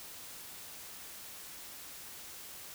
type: silence
effects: white hiss -48 dBFS RMS until 2.74 s